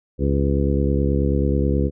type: harmonic tone with a mistuned harmonic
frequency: 69.3 Hz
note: C#2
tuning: in tune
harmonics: 1 / 2 / 3 / 4 / 5 / 6 / 7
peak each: -20 / -23 / -25 / -26 / -27 / -28 / -28 dBFS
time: 0.18-1.91 s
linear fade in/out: 50 ms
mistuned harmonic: 7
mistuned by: +33 cents
effects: none